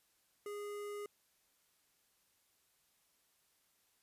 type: tone with notch filter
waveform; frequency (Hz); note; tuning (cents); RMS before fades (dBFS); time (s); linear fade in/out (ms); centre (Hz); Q
square; 411.8; G#4; -15; -44; 0.46-1.06; 2; 4100; 1.2
effects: white hiss -75 dBFS RMS until 4.02 s + resampled to 32000 Hz